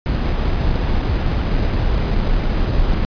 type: noise with sample-and-hold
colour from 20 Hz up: brown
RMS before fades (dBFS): -17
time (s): 0.06-3.05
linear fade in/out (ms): 0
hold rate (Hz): 4410
effects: resampled to 11025 Hz